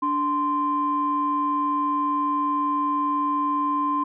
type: tone pair together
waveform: sine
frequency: 291.7 / 1041 Hz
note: D4 / C6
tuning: -12 / -9 cents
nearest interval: octave + minor seventh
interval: 2203 cents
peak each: -26 / -21 dBFS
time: 0.02-4.04 s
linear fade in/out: 10 ms
effects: tanh soft clip ceiling -13 dBFS